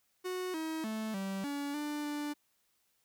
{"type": "tone with pitch steps", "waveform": "45% pulse", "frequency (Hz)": [367.1, 318.7, 218.8, 193.9, 284.8, 296.1, 294.2], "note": ["F#4", "D#4", "A3", "G3", "C#4", "D4", "D4"], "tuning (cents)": [-14, 42, -9, -19, 47, 14, 3], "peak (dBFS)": -35, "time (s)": [0.24, 2.34], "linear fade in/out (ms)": 20, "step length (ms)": 300, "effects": ["white hiss -75 dBFS RMS until 3.04 s"]}